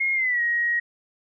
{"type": "tone with pitch glide", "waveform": "sine", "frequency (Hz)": [2146, 1889.9], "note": ["C7", "A#6"], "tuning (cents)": [43, 23], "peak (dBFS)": -20, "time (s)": [0, 0.8], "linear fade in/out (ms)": 10, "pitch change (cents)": -220, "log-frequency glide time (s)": [0.14, 0.41], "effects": []}